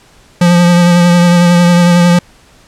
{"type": "tone with vibrato", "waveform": "square", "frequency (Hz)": 174.61, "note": "F3", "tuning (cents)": 0, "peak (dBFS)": -5, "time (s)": [0.41, 2.19], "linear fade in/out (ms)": 5, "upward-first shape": "triangle", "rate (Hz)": 11, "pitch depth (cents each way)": 28, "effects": ["pink hiss -44 dBFS RMS until 2.67 s", "low-pass 9000 Hz 12 dB/octave"]}